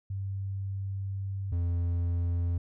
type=tone pair in turn; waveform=sine / triangle; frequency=97.5 / 86.36 Hz; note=G2 / F2; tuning=-9 / -19 cents; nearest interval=major second; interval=210 cents; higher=first; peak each=-31 / -24 dBFS; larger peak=second; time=0.1-1.52 / 1.52-2.58 s; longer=first; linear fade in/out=5 ms; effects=none